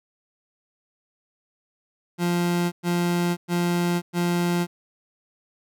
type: tone bursts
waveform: 30% pulse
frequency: 174.3 Hz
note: F3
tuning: 3 cents flat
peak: -18 dBFS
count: 4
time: 2.18-4.67 s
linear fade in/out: 50 ms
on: 540 ms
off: 110 ms
effects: none